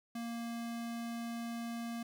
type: tone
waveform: square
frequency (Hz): 233.1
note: A#3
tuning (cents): 0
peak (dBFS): -39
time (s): 0.15-2.03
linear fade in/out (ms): 5
effects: none